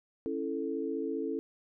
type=chord; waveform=sine; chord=A major; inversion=first; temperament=just; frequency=275 / 330 / 440 Hz; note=C#4 / E4 / A4; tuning=-14 / +2 / 0 cents; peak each=-36 / -36 / -35 dBFS; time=0.26-1.39 s; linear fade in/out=0 ms; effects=none